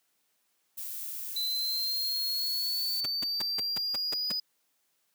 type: noise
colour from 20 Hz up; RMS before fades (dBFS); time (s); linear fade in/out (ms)
violet; -38; 0.77-3.01; 10
type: linear sweep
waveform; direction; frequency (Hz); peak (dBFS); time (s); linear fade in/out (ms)
triangle; up; 4000 to 4978; -28; 1.36-4.4; 5
type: noise bursts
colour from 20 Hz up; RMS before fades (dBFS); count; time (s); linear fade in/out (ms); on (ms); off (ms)
pink; -36; 8; 3.04-4.32; 5; 20; 160
effects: white hiss -74 dBFS RMS until 5.14 s + high-pass 150 Hz 12 dB/octave

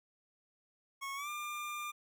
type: tone with pitch glide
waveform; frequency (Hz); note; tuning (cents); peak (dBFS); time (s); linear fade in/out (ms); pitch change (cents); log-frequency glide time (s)
25% pulse; 1098 to 1197.4; C#6 to D6; -17 to +33; -35; 1.01-1.92; 20; +150; 1.15-1.29
effects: none

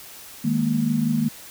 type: chord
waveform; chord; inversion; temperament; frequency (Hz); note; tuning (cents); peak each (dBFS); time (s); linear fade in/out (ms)
sine; D# suspended fourth; none; equal; 155.56 / 207.7 / 233.1; D#3 / G#3 / A#3; 0 / 0 / 0; -25 / -25 / -21; 0.44-1.29; 10
effects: white hiss -42 dBFS RMS until 1.5 s

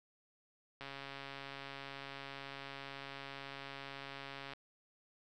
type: click train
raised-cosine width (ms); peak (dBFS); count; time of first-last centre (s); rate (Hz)
0.3; -30; 515; 0.81-4.535; 138
effects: none

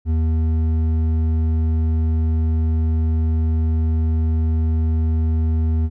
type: tone with hard clipping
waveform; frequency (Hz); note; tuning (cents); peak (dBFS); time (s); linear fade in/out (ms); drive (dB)
sine; 80; D#2; +49; -17; 0.05-5.9; 50; 7
effects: none

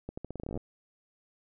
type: accelerating click train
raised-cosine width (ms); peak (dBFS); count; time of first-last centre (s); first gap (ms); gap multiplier
2; -24; 15; 0.09-0.575; 85; 0.84
effects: none

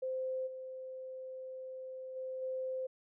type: tone with level steps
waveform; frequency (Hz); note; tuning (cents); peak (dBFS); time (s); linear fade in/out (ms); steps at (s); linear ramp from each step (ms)
sine; 519; C5; -14; -34 / -42 / -38 / -35; 0.02-2.87; 10; 0.46 / 2.15 / 2.41; 20
effects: none

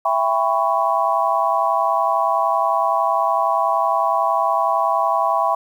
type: chord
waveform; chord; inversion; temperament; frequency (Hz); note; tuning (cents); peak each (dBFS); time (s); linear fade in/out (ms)
sine; C# half-diminished seventh; first; just; 665.2 / 798.3 / 997.9 / 1108.7; E5 / G5 / B5 / C#6; +16 / +31 / +18 / 0; -21; 0.05-5.55; 5
effects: 8-bit

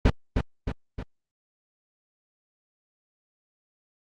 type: noise with echo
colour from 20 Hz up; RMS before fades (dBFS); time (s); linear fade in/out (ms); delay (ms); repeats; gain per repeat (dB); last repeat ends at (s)
brown; -17; 0.05-0.1; 5; 310; 3; -5; 1.03
effects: low-pass 4000 Hz 12 dB/octave + Opus 48 kbps

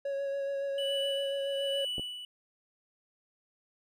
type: tone with vibrato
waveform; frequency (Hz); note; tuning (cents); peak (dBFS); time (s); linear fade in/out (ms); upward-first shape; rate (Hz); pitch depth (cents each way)
triangle; 554.4; C#5; 0; -29; 0.05-1.85; 5; sine; 7.1; 16
type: tone with tremolo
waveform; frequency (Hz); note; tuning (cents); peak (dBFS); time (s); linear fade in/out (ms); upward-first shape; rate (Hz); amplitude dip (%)
triangle; 2960; F#7; 0; -30; 0.78-2.25; 2; sine; 1.2; 65
type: clicks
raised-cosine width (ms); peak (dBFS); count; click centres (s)
2; -26; 2; 1.982 / 1.996
effects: none

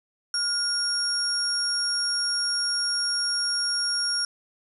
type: tone cluster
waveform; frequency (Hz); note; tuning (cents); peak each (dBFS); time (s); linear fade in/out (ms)
sine; 1418 / 5560 / 10000; F6 / F8 / D#9; +26 / -9 / +8; -32 / -24 / -33; 0.34-4.25; 2
effects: none

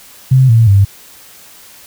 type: tone with pitch steps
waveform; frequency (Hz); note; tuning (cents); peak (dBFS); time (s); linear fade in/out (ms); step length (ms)
sine; 130.81 / 113.88 / 99.14; C3 / A#2 / G2; 0 / -40 / +20; -4; 0.31-0.85; 10; 180
effects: white hiss -39 dBFS RMS until 1.86 s

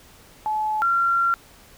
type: tone pair in turn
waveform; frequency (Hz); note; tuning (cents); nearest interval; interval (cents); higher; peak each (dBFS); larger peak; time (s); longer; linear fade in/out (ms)
sine; 859 / 1373.5; A5 / F6; -42 / -29; minor sixth; 813; second; -21 / -17; second; 0.46-0.82 / 0.82-1.34; second; 0
effects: pink hiss -50 dBFS RMS until 1.77 s

